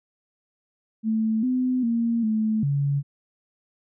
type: tone with pitch steps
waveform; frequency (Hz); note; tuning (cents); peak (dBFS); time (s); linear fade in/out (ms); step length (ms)
sine; 220.5 / 254 / 232 / 217.8 / 141.3; A3 / B3 / A#3 / A3 / C#3; +4 / +49 / -8 / -17 / +34; -20; 1.03-3.03; 50; 400
effects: none